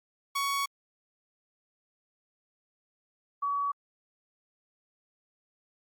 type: tone pair in turn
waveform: sawtooth / sine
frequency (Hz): 1117 / 1133.9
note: C#6 / C#6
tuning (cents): +13 / +39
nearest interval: unison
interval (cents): 26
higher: second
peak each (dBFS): -24 / -27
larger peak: first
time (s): 0.35-0.66 / 3.42-3.72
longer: first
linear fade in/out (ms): 10
effects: Opus 48 kbps